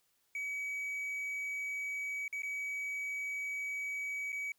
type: tone with dropouts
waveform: triangle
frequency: 2273 Hz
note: C#7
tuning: 43 cents sharp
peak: -34 dBFS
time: 0.35-4.52 s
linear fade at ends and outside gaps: 2 ms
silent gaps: 2.28-2.327 / 2.421-2.432 / 4.321-4.327 s
effects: white hiss -75 dBFS RMS until 4.58 s